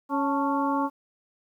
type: harmonic tone with a mistuned harmonic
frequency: 277.2 Hz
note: C#4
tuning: in tune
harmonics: 1 / 2 / 3 / 4 / 5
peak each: -26 / -33 / -28 / -29 / -39 dBFS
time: 0.09-0.9 s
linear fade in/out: 50 ms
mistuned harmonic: 3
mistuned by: +94 cents
effects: 10-bit